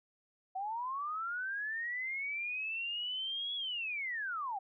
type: linear two-way sweep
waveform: sine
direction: up then down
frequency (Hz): 740 to 3382 to 740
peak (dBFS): -35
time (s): 0.55-4.59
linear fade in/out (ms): 10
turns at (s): 3.55
effects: none